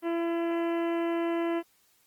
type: harmonic tone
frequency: 336.8 Hz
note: E4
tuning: 37 cents sharp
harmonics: 1 / 2 / 3 / 4 / 5 / 6 / 7 / 8 / 9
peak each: -27 / -34 / -39 / -45 / -45 / -46 / -50 / -49 / -51 dBFS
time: 0.02-1.63 s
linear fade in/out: 50 ms
effects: white hiss -66 dBFS RMS until 2.06 s + Opus 24 kbps